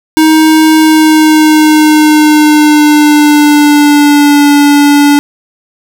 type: tone with pitch glide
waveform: square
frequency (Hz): 314.7 to 288.6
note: D#4 to D4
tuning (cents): +20 to -30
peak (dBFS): -3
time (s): 0.17-5.19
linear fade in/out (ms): 0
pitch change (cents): -150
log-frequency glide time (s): 0.76-4.51
effects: none